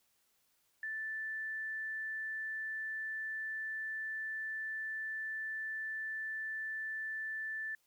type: tone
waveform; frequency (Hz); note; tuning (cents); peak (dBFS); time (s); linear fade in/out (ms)
sine; 1760; A6; 0; -37; 0.83-7.75; 2
effects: white hiss -75 dBFS RMS until 7.86 s